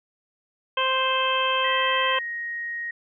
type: harmonic tone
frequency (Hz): 523.3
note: C5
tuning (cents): 0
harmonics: 1 / 2 / 3 / 4 / 5 / 6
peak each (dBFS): -28 / -24 / -30 / -36 / -28 / -27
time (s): 0.77-2.19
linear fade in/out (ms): 5
type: tone with pitch glide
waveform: sine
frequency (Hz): 1938 to 1876.3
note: B6 to A#6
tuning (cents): -33 to +11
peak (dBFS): -28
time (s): 1.64-2.91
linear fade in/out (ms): 5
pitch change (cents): -56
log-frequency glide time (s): 2.09-2.19
effects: none